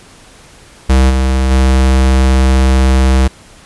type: tone with level steps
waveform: square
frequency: 65.41 Hz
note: C2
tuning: in tune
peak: -6 / -10 / -7 dBFS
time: 0.89-3.28 s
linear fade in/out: 10 ms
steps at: 1.09 / 1.5 s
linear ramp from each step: 20 ms
effects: pink hiss -40 dBFS RMS until 3.65 s + resampled to 24000 Hz